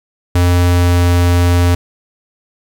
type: tone with pitch glide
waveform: square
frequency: 88.3 to 87.74 Hz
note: F2 to F2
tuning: +20 to +9 cents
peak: -9 dBFS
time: 0.35-1.75 s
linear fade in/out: 5 ms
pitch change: -11 cents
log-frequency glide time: 0.65-1.06 s
effects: 8-bit